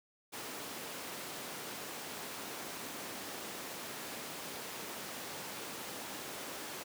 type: high-pass noise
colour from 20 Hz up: pink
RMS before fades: -44 dBFS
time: 0.32-6.84 s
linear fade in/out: 20 ms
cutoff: 250 Hz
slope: 12 dB/octave
effects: none